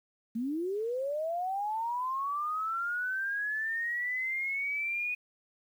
sine linear sweep, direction up, 217.7 to 2481 Hz, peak -30 dBFS, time 0.35-5.15 s, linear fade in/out 10 ms, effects 10-bit

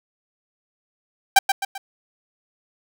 sawtooth tone with echo, 784 Hz, G5, in tune, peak -5 dBFS, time 1.36-1.39 s, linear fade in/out 5 ms, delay 130 ms, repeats 3, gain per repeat -7 dB, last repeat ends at 1.78 s, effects none

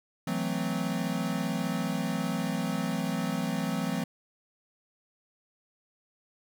square chord, F# half-diminished seventh, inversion third, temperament equal with one note detuned, 164.81 / 185 / 220 / 258.6 Hz, E3 / F#3 / A3 / C4, 0 / 0 / 0 / -20 cents, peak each -35 / -34 / -35 / -35 dBFS, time 0.27-4.04 s, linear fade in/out 5 ms, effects none

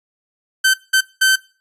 sawtooth tone bursts at uneven times, 1542 Hz, G6, 29 cents flat, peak -7 dBFS, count 3, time 0.64-0.74 / 0.93-1.01 / 1.21-1.36 s, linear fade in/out 10 ms, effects noise-tail reverb RT60 0.4 s tail -22 dB re dry + resampled to 32000 Hz

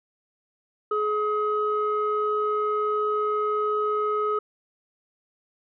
sine tone pair together, 422.9 / 1267.3 Hz, G#4 / D#6, +31 / +31 cents, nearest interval octave + perfect fifth, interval 1900 cents, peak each -24 / -24 dBFS, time 0.91-4.39 s, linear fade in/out 5 ms, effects tanh soft clip ceiling -15 dBFS

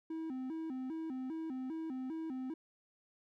triangle tone with vibrato, 288.8 Hz, D4, 29 cents flat, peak -36 dBFS, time 0.1-2.54 s, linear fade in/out 5 ms, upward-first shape square, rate 2.5 Hz, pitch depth 190 cents each way, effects none

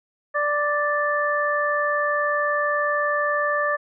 harmonic tone, 587.3 Hz, D5, in tune, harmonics 1 / 2 / 3, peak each -24 / -24 / -24 dBFS, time 0.34-3.77 s, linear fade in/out 20 ms, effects none

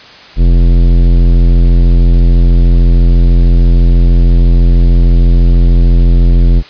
sine tone with tanh clipping, 43.11 Hz, F1, 22 cents flat, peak -5 dBFS, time 0.36-6.63 s, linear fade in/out 50 ms, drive 16 dB, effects white hiss -34 dBFS RMS until 6.69 s + resampled to 11025 Hz

